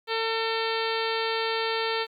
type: harmonic tone with a mistuned harmonic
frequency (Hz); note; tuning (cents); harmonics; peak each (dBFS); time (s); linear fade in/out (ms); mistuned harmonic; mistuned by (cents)
450; A4; +39; 1 / 2 / 3 / 4 / 5 / 6 / 7 / 8 / 9 / 10; -29 / -32 / -34 / -35 / -36 / -37 / -37 / -38 / -39 / -39; 0.07-2.07; 50; 6; -19
effects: 10-bit